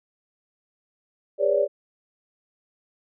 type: tone cluster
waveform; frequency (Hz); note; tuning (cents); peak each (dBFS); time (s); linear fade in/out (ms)
sine; 406.2 / 490.8 / 551 / 586; G#4 / B4 / C#5 / D5; -38 / -11 / -11 / -4; -25 / -27 / -24 / -21; 1.38-1.68; 50
effects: none